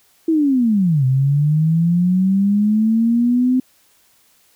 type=linear two-way sweep; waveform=sine; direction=down then up; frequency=331.5 to 128 to 257.9 Hz; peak=-12 dBFS; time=0.28-3.6 s; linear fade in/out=5 ms; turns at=1.05 s; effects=white hiss -56 dBFS RMS until 4.55 s